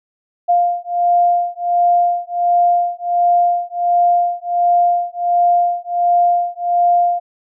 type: beating tone pair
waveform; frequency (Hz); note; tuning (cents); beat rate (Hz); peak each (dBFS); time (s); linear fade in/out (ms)
sine; 700 / 701.4; F5 / F5; +4 / +7; 1.4; -15; 0.48-7.2; 20
effects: none